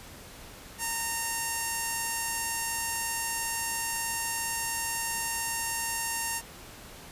5% pulse tone with notch filter, 919 Hz, A#5, 25 cents flat, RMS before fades -32 dBFS, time 0.78-6.42 s, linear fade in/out 50 ms, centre 3900 Hz, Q 1.3, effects pink hiss -47 dBFS RMS until 7.11 s + resampled to 32000 Hz

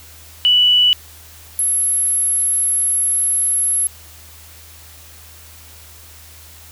sine tone pair in turn, 2960 / 11175 Hz, F#7 / F9, 0 / 0 cents, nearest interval octave + major seventh, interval 2300 cents, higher second, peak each -9 / -14 dBFS, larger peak first, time 0.45-0.93 / 1.59-3.87 s, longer second, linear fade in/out 0 ms, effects added 79 Hz sine -43 dBFS peak until 6.71 s + white hiss -42 dBFS RMS until 6.71 s

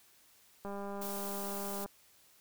click train, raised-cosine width 1 ms, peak -29 dBFS, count 243, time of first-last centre 0.65-1.86 s, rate 200 Hz
blue noise, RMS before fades -43 dBFS, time 1.01-1.85 s, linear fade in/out 10 ms
effects white hiss -64 dBFS RMS until 2.4 s

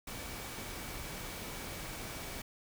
sine tone in noise, 2279 Hz, C#7, 47 cents sharp, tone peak -54 dBFS, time 0.07-2.42 s, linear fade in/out 5 ms, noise pink, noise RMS -43 dBFS, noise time 0.07-2.42 s, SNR -14 dB, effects none

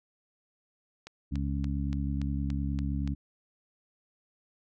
click train, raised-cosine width 0.2 ms, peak -26 dBFS, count 8, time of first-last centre 1.07-3.076 s, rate 3.49 Hz
harmonic tone, 69.6 Hz, C#2, 8 cents sharp, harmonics 1 / 2 / 3 / 4, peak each -31 / -34 / -36 / -37 dBFS, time 1.31-3.15 s, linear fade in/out 20 ms
effects none

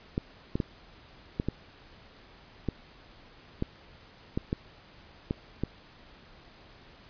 clicks, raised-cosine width 3 ms, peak -15 dBFS, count 11, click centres 0.179 / 0.555 / 0.602 / 1.399 / 1.486 / 2.687 / 3.624 / 4.375 / 4.529 / 5.309 / 5.636 s, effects pink hiss -54 dBFS RMS until 7.09 s + resampled to 11025 Hz

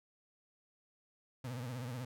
35% pulse tone with vibrato, 123.8 Hz, B2, 5 cents sharp, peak -38 dBFS, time 1.44-2.05 s, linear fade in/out 5 ms, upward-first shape triangle, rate 16 Hz, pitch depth 140 cents each way, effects none

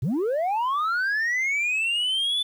sine linear sweep, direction up, 103.4 to 3513 Hz, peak -19 dBFS, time 0.02-2.43 s, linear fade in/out 10 ms, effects tanh soft clip ceiling -21 dBFS + 9-bit

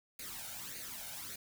white noise with flanger, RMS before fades -45 dBFS, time 0.19-1.36 s, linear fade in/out 5 ms, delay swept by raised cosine 0.45 to 1.37 ms, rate 1.7 Hz, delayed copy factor +0.7, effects none

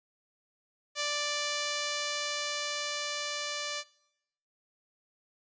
5% pulse tone with level ramp, 587.3 Hz, D5, in tune, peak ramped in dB -18 to -22 dBFS, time 0.95-3.84 s, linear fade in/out 50 ms, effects noise-tail reverb RT60 0.8 s tail -21 dB re dry + resampled to 16000 Hz

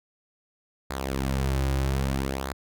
sawtooth tone with flanger, 67.1 Hz, C2, 44 cents sharp, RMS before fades -27 dBFS, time 0.9-2.53 s, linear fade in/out 5 ms, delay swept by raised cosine 0.34 to 4.54 ms, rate 0.62 Hz, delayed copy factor -0.65, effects none

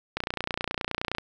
click train, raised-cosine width 0.3 ms, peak -12 dBFS, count 31, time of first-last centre 0.17-1.184 s, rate 29.6 Hz, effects none

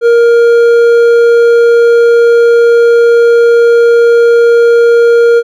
triangle tone with hard clipping, 468.9 Hz, A#4, 10 cents sharp, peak -4 dBFS, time 0.01-5.43 s, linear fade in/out 50 ms, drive 9 dB, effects none

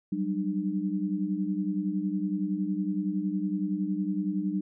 sine tone cluster, 186.8 / 197.6 / 301.7 Hz, F#3 / G3 / D4, +17 / +14 / +47 cents, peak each -31 dBFS, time 0.12-4.61 s, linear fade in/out 5 ms, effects none

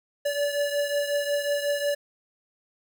square beating tone pair, 575 / 580.5 Hz, D5 / D5, -37 / -20 cents, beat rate 5.5 Hz, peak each -26 / -31 dBFS, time 0.25-1.95 s, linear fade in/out 10 ms, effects none

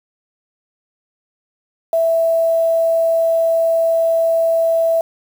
sine tone with quantisation, 659.3 Hz, E5, in tune, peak -12 dBFS, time 1.93-5.01 s, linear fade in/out 2 ms, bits 6, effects none

